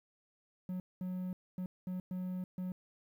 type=tone bursts at uneven times; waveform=triangle; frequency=183.2 Hz; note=F#3; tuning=17 cents flat; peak=-34 dBFS; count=6; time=0.69-0.8 / 1.01-1.33 / 1.58-1.66 / 1.87-2 / 2.11-2.44 / 2.58-2.72 s; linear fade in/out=2 ms; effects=11-bit